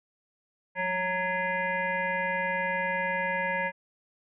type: tone with frequency modulation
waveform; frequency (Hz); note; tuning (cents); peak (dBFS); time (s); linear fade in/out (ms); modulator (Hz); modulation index
sine; 1299; E6; -26; -26; 0.75-3.72; 50; 374; 2.4
effects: none